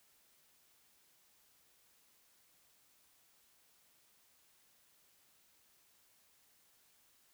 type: silence
effects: white hiss -70 dBFS RMS until 7.33 s